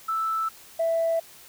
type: tone pair in turn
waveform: sine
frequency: 1318.5 / 660.5 Hz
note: E6 / E5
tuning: 0 / +3 cents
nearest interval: octave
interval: 1197 cents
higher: first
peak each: -23 / -20 dBFS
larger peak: second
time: 0.08-0.49 / 0.79-1.2 s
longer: neither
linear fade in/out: 10 ms
effects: tanh soft clip ceiling -17 dBFS + white hiss -49 dBFS RMS until 1.48 s